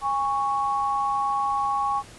sine tone pair together, 817.7 / 1108.7 Hz, G#5 / C#6, -27 / 0 cents, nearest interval perfect fourth, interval 527 cents, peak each -25 / -24 dBFS, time 0.01-2.03 s, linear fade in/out 50 ms, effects pink hiss -46 dBFS RMS until 2.18 s + resampled to 24000 Hz

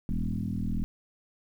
sine tone with frequency modulation, 102.9 Hz, G#2, 16 cents flat, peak -27 dBFS, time 0.09-0.84 s, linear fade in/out 0 ms, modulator 40.9 Hz, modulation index 3.5, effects 10-bit

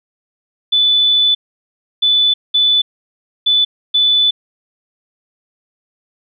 sine tone bursts at uneven times, 3487 Hz, A7, 16 cents flat, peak -9 dBFS, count 5, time 0.72-1.35 / 2.02-2.34 / 2.54-2.82 / 3.46-3.65 / 3.94-4.31 s, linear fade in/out 10 ms, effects none

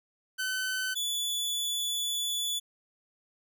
sawtooth tone pair in turn, 1520 / 3451 Hz, F#6 / A7, +46 / -34 cents, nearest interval octave + major second, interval 1420 cents, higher second, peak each -26 dBFS, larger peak neither, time 0.38-0.95 / 0.95-2.6 s, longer second, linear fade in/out 20 ms, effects none

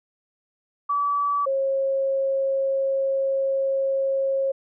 sine tone pair in turn, 1149 / 541.2 Hz, D6 / C#5, -38 / -42 cents, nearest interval octave + minor second, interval 1304 cents, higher first, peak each -20 dBFS, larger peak neither, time 0.89-1.46 / 1.46-4.52 s, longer second, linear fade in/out 10 ms, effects none

